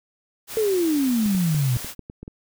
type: noise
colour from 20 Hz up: white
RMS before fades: -34 dBFS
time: 0.47-1.95 s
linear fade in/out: 50 ms
type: exponential sweep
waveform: sine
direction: down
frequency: 453.9 to 118.8 Hz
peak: -18 dBFS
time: 0.57-1.77 s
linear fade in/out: 0 ms
type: clicks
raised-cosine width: 3 ms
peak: -23 dBFS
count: 9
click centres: 1.26 / 1.349 / 1.546 / 1.76 / 1.846 / 1.993 / 2.099 / 2.23 / 2.279 s
effects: none